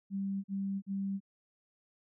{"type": "tone bursts", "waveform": "sine", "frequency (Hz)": 196, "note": "G3", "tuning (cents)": 0, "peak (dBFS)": -32, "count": 3, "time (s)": [0.1, 1.204], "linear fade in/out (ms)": 50, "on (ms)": 340, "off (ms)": 42, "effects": []}